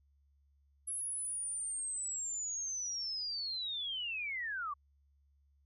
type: linear sweep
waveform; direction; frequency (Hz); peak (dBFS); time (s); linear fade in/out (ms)
sine; down; 10880 to 1108.7; -36; 0.87-4.74; 10
effects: added 70 Hz sine -67 dBFS peak until 5.65 s